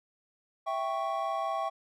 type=chord; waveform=triangle; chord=C# diminished; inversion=first; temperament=equal; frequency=659.3 / 784 / 1108.7 Hz; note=E5 / G5 / C#6; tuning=0 / 0 / 0 cents; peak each=-32 dBFS; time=0.66-1.7 s; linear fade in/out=20 ms; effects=none